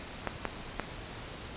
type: clicks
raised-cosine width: 0.5 ms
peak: -15 dBFS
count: 3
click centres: 0.273 / 0.453 / 0.797 s
effects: pink hiss -43 dBFS RMS until 1.56 s + resampled to 8000 Hz